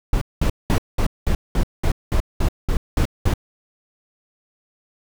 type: noise bursts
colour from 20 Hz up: brown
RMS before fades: -17 dBFS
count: 12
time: 0.13-3.338 s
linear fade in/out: 2 ms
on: 84 ms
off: 200 ms
effects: none

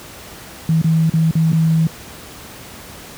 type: tone with dropouts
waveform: sine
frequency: 161.4 Hz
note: E3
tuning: 36 cents flat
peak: -11 dBFS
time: 0.69-1.87 s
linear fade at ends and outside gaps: 2 ms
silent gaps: 0.816-0.843 / 1.096-1.137 / 1.31-1.353 / 1.52-1.53 s
effects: pink hiss -36 dBFS RMS until 3.17 s + high-pass 60 Hz 12 dB/octave

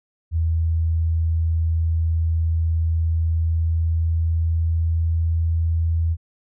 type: tone with pitch glide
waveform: sine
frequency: 81.7 to 82.36 Hz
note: E2 to E2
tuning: -15 to -1 cents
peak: -17 dBFS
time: 0.31-6.17 s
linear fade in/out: 50 ms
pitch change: +14 cents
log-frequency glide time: 2.96-5.39 s
effects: none

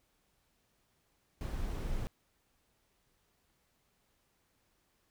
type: noise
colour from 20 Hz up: brown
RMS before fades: -36 dBFS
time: 1.41-2.07 s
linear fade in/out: 0 ms
effects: pink hiss -75 dBFS RMS until 5.1 s

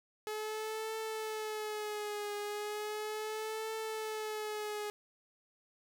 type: tone with vibrato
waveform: sawtooth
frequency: 426.9 Hz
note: G#4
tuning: 48 cents sharp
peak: -33 dBFS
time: 0.27-4.9 s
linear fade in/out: 0 ms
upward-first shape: triangle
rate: 0.36 Hz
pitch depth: 62 cents each way
effects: none

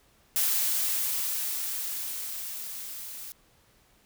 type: noise with level ramp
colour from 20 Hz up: blue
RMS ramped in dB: -25 to -41 dBFS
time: 0.36-3.32 s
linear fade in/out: 0 ms
effects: pink hiss -63 dBFS RMS until 4.05 s

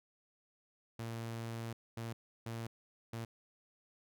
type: tone bursts at uneven times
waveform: sawtooth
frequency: 114.9 Hz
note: A#2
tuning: 25 cents flat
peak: -36 dBFS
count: 4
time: 0.99-1.73 / 1.97-2.13 / 2.46-2.67 / 3.13-3.25 s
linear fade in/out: 5 ms
effects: none

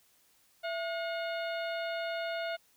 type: harmonic tone with a mistuned harmonic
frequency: 720 Hz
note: F#5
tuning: 47 cents flat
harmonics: 1 / 2 / 3 / 4 / 5 / 6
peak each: -34 / -40 / -44 / -46 / -48 / -50 dBFS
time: 0.63-2.57 s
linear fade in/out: 20 ms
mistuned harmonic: 1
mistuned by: -130 cents
effects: white hiss -67 dBFS RMS until 2.76 s

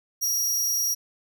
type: tone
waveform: sawtooth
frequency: 5690 Hz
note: F8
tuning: 31 cents sharp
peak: -20 dBFS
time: 0.21-0.95 s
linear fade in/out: 20 ms
effects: none

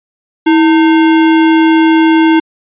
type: tone with sample-and-hold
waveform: sine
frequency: 322.3 Hz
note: E4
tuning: 39 cents flat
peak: -4 dBFS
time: 0.46-2.4 s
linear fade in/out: 10 ms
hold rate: 1225 Hz
effects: resampled to 8000 Hz

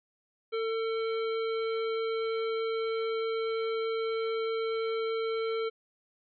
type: harmonic tone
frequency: 449.2 Hz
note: A4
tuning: 36 cents sharp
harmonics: 1 / 3 / 5 / 7 / 9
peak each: -29 / -39 / -43 / -46 / -48 dBFS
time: 0.52-5.7 s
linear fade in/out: 20 ms
effects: none

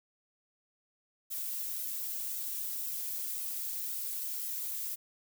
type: noise with flanger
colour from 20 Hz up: violet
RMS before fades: -37 dBFS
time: 1.3-4.96 s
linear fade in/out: 20 ms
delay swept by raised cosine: 1.7 to 3.8 ms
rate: 1.9 Hz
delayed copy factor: -0.85
effects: none

